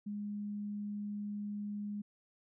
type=tone; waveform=sine; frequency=206.3 Hz; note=G#3; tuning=11 cents flat; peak=-37 dBFS; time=0.06-2.02 s; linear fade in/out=10 ms; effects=none